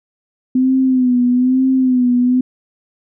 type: tone with vibrato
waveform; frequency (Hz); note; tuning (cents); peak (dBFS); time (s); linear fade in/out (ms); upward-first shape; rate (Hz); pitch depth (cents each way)
sine; 254; B3; +49; -10; 0.55-2.41; 5; sine; 1.1; 60
effects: none